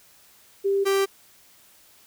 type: tone pair in turn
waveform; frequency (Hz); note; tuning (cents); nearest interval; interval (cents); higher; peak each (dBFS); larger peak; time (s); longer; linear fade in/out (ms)
sine / 45% pulse; 394.9 / 391.5; G4 / G4; +13 / -2; unison; 15; first; -19; neither; 0.64-0.85 / 0.85-1.06; neither; 20
effects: white hiss -55 dBFS RMS until 2.06 s